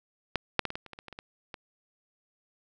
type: clicks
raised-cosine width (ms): 0.3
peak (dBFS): -11 / -6 / -14 / -20 / -19 / -30 / -26 / -27 / -27 / -28 / -24 / -23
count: 12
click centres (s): 0.357 / 0.593 / 0.653 / 0.704 / 0.755 / 0.863 / 0.933 / 0.989 / 1.083 / 1.127 / 1.189 / 1.542
effects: none